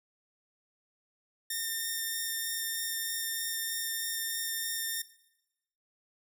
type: tone with vibrato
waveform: 5% pulse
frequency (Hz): 1818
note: A#6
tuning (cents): -44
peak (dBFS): -22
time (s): 1.5-5.02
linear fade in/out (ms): 5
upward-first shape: sine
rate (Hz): 3.2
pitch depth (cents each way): 8
effects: noise-tail reverb RT60 0.9 s tail -18 dB re dry